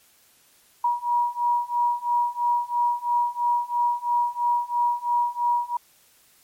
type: beating tone pair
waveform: sine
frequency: 958 / 961 Hz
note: A#5 / B5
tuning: +47 / -48 cents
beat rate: 3 Hz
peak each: -24 / -23 dBFS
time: 0.84-5.77 s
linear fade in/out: 5 ms
effects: white hiss -58 dBFS RMS until 6.43 s + MP3 64 kbps